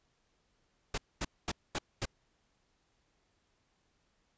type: noise bursts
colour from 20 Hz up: pink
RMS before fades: -34 dBFS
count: 5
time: 0.94-2.055 s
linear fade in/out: 5 ms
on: 39 ms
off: 230 ms
effects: pink hiss -75 dBFS RMS until 4.37 s + resampled to 16000 Hz